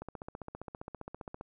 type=click train; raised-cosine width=1 ms; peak=-27 dBFS; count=22; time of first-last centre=0.02-1.411 s; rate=15.1 Hz; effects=none